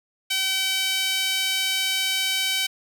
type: tone with high-pass filter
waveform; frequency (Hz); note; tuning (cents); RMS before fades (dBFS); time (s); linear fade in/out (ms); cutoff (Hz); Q
sawtooth; 765; G5; -42; -24; 0.3-2.67; 10; 2800; 2.1
effects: none